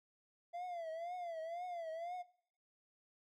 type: tone with vibrato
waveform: triangle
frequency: 681 Hz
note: F5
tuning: 44 cents flat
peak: -39 dBFS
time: 0.53-2.23 s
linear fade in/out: 20 ms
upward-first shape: triangle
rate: 2 Hz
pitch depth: 130 cents each way
effects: noise-tail reverb RT60 0.6 s tail -19 dB re dry + MP3 64 kbps